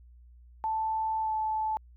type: tone with pitch glide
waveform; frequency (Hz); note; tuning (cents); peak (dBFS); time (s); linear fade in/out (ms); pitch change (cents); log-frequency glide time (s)
sine; 880 to 870.4; A5 to A5; 0 to -19; -27; 0.64-1.77; 0; -19; 1.21-1.32
effects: added 60 Hz sine -51 dBFS peak until 1.96 s